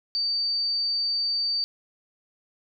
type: tone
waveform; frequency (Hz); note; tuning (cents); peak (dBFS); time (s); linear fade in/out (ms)
sine; 4610; D8; -33; -23; 0.15-1.64; 0
effects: none